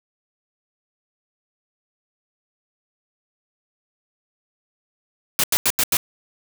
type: noise bursts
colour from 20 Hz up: white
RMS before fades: -18 dBFS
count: 5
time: 5.39-5.969 s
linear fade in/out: 0 ms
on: 47 ms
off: 86 ms
effects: none